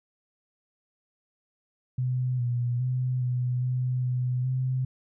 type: tone with pitch steps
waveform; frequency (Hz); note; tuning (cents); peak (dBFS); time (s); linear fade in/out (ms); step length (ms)
sine; 126.7 / 121.3 / 127.1 / 124.6 / 126.5 / 125.5 / 129.2; B2 / B2 / C3 / B2 / B2 / B2 / C3; +45 / -31 / -50 / +16 / +42 / +28 / -21; -24; 1.98-4.85; 5; 410
effects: none